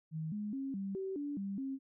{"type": "tone with pitch steps", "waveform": "sine", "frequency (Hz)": [158.3, 208.7, 270.6, 195.7, 383.3, 288.6, 197.3, 269.1], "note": ["D#3", "G#3", "C#4", "G3", "G4", "D4", "G3", "C4"], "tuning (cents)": [30, 9, -42, -3, -39, -30, 11, 49], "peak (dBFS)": -36, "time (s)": [0.11, 1.79], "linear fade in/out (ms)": 50, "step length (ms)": 210, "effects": []}